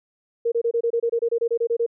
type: tone bursts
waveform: sine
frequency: 466.2 Hz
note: A#4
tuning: in tune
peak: -18 dBFS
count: 15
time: 0.45-1.864 s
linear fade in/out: 10 ms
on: 70 ms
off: 26 ms
effects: none